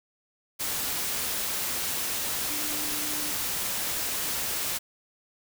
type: tone in noise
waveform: sine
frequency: 299.3 Hz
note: D4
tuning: 33 cents sharp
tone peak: -40 dBFS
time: 2.49-3.32 s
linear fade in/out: 20 ms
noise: white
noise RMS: -30 dBFS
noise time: 0.59-4.79 s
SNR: -13 dB
effects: none